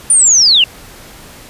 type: linear sweep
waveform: sine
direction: down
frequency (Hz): 9400 to 2685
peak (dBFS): -5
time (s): 0.1-0.64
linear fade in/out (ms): 2
effects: pink hiss -36 dBFS RMS until 1.49 s + resampled to 32000 Hz